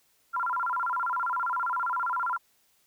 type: tone with vibrato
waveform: sine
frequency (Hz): 1174.7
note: D6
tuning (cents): 0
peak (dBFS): -26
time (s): 0.33-2.38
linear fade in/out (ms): 20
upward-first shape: square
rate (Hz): 15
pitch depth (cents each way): 280
effects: white hiss -67 dBFS RMS until 2.86 s